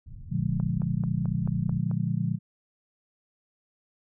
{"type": "low-pass noise", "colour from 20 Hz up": "pink", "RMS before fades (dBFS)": -41, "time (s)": [0.06, 1.79], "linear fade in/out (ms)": 5, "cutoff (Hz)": 140, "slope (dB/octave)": 24}
{"type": "chord", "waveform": "sine", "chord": "Bb dominant seventh", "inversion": "none", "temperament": "just", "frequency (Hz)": [116.54, 145.68, 174.81, 209.8], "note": ["Bb2", "D3", "F3", "Ab3"], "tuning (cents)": [0, -14, 2, 18], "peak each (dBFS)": [-30, -29, -29, -34], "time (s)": [0.29, 2.39], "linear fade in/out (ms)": 50}
{"type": "click train", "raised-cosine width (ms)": 1, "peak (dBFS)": -28, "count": 7, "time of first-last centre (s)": [0.6, 1.913], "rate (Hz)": 4.57}
{"effects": []}